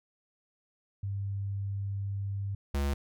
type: tone pair in turn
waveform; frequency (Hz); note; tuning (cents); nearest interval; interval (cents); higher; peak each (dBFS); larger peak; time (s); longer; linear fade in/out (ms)
sine / square; 99.2 / 70.14; G2 / C#2; +21 / +21; tritone; 600; first; -31 / -28; second; 1.03-2.55 / 2.74-2.94; first; 5
effects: none